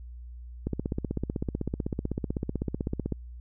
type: click train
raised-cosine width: 3 ms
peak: -16 dBFS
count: 40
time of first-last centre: 0.67-3.123 s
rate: 15.9 Hz
effects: added 60 Hz sine -40 dBFS peak until 3.4 s